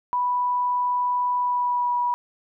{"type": "tone with pitch glide", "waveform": "sine", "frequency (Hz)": [986, 973], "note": ["B5", "B5"], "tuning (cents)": [-3, -26], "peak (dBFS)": -20, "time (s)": [0.13, 2.14], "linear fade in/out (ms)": 0, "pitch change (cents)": -23, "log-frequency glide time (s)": [1.38, 1.96], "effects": []}